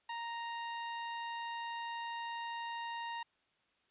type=tone; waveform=sawtooth; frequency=932.3 Hz; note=A#5; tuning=in tune; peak=-35 dBFS; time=0.09-3.23 s; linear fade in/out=5 ms; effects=white hiss -75 dBFS RMS until 3.9 s + resampled to 8000 Hz